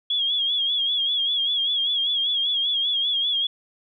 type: tone with vibrato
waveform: sine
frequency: 3322 Hz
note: G#7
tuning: in tune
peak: -20 dBFS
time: 0.1-3.47 s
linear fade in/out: 5 ms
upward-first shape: sine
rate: 5.1 Hz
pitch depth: 67 cents each way
effects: none